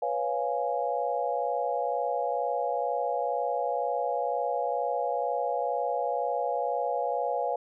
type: chord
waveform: sine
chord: C# dominant seventh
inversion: third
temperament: equal with one note detuned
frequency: 493.9 / 556 / 698.5 / 830.6 Hz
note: B4 / C#5 / E#5 / G#5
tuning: 0 / +5 / 0 / 0 cents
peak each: -32 / -32 / -31 / -32 dBFS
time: 0.02-7.56 s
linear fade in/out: 5 ms
effects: none